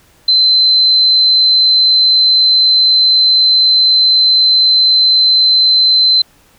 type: tone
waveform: sine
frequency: 4072 Hz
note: C8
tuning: 48 cents flat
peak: -6 dBFS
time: 0.28-6.22 s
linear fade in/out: 5 ms
effects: pink hiss -49 dBFS RMS until 6.58 s